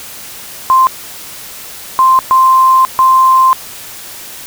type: tone bursts at uneven times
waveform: sine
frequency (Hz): 1045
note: C6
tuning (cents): -2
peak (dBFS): -4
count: 4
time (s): 0.7-0.87 / 1.99-2.19 / 2.31-2.85 / 2.99-3.53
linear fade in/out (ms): 0
effects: white hiss -29 dBFS RMS until 4.46 s